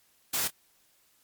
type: noise with echo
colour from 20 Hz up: white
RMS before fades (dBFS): -29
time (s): 0.33-0.48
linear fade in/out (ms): 10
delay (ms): 27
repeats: 1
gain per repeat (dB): -15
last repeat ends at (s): 0.507
effects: white hiss -66 dBFS RMS until 1.23 s + MP3 96 kbps